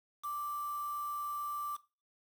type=tone with quantisation; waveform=sine; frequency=1174.7 Hz; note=D6; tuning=in tune; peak=-36 dBFS; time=0.23-1.77 s; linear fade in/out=20 ms; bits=8; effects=noise-tail reverb RT60 0.3 s tail -17 dB re dry